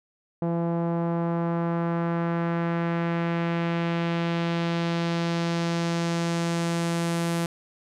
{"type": "tone with low-pass filter sweep", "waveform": "sawtooth", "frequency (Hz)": 169, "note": "E3", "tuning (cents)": 43, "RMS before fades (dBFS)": -26, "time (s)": [0.42, 7.46], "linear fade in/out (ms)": 2, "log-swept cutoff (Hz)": [730, 11000], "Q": 1.2, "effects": []}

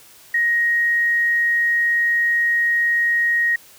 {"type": "tone", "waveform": "sine", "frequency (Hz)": 1879, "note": "A#6", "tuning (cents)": 13, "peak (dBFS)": -15, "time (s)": [0.34, 3.56], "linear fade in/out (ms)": 5, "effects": ["white hiss -47 dBFS RMS until 3.78 s"]}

